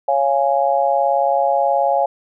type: chord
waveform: sine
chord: Db major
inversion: none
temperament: just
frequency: 554.4 / 693 / 831.5 Hz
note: Db5 / F5 / Ab5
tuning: 0 / -14 / +2 cents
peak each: -18 dBFS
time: 0.08-2.06 s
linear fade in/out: 5 ms
effects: none